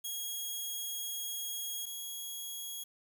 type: tone pair in turn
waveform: 10% pulse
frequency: 3296 / 3315 Hz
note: G#7 / G#7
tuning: -14 / -4 cents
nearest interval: unison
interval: 10 cents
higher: second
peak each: -28 / -31 dBFS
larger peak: first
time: 0.04-1.86 / 1.86-2.84 s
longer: first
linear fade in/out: 10 ms
effects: 10-bit